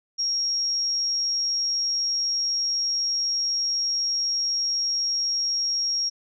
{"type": "tone", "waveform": "sine", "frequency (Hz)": 5588, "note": "F8", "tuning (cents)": 0, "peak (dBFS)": -22, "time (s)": [0.18, 6.1], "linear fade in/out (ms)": 20, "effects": []}